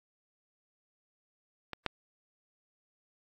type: clicks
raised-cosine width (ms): 0.3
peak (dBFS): -21 / -12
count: 2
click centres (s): 1.733 / 1.863
effects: AAC 48 kbps